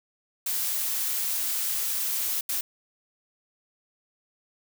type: noise bursts at uneven times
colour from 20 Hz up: blue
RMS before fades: -28 dBFS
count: 2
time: 0.46-2.41 / 2.49-2.61 s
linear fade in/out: 5 ms
effects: none